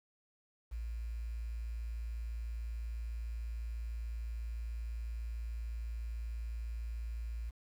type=tone with quantisation; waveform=sine; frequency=56.9 Hz; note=A#1; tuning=41 cents flat; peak=-37 dBFS; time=0.71-7.51 s; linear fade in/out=20 ms; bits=10; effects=none